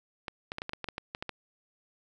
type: clicks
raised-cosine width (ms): 0.3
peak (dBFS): -19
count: 12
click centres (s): 0.282 / 0.519 / 0.584 / 0.619 / 0.694 / 0.734 / 0.843 / 0.887 / 0.981 / 1.149 / 1.225 / 1.293
effects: none